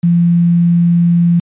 sine tone with quantisation, 171.7 Hz, F3, 29 cents flat, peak -7 dBFS, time 0.03-1.4 s, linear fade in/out 10 ms, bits 6, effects resampled to 8000 Hz

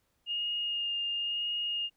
sine tone with vibrato, 2838 Hz, F7, 27 cents sharp, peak -30 dBFS, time 0.26-1.9 s, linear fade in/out 50 ms, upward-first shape sine, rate 0.97 Hz, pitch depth 14 cents each way, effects pink hiss -75 dBFS RMS until 1.96 s

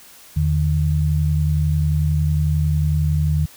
sine tone pair together, 80.7 / 151.81 Hz, E2 / D#3, -36 / -42 cents, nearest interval major seventh, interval 1094 cents, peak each -18 dBFS, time 0.36-3.46 s, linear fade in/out 10 ms, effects white hiss -45 dBFS RMS until 3.56 s

